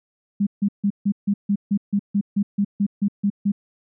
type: tone bursts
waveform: sine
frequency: 201.9 Hz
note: G#3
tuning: 49 cents flat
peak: -16 dBFS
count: 15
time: 0.4-3.52 s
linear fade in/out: 10 ms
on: 68 ms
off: 150 ms
effects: none